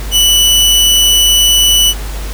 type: tone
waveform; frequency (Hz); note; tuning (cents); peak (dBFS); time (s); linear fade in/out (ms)
sawtooth; 2967; F#7; +4; -3; 0.11-1.94; 50
effects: added 50 Hz sine -19 dBFS peak until 2.33 s + pink hiss -28 dBFS RMS until 2.33 s